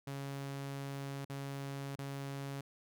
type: tone with dropouts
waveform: sawtooth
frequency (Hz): 138.59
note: C#3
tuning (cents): 0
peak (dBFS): -36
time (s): 0.07-2.61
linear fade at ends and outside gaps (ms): 5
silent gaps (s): 1.249-1.297 / 1.957-1.987
effects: none